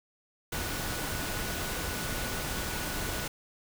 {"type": "tone in noise", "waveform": "sine", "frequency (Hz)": 1472, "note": "F#6", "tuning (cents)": -9, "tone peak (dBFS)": -43, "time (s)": [0.52, 3.28], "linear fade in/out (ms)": 5, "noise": "pink", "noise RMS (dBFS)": -34, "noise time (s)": [0.52, 3.28], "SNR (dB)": -12, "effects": []}